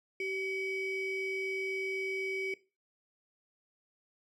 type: ring-modulated tone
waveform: triangle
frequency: 1328 Hz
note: E6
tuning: 12 cents sharp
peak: -28 dBFS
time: 0.2-2.54 s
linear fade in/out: 2 ms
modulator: 944 Hz
effects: noise-tail reverb RT60 0.3 s tail -18 dB re dry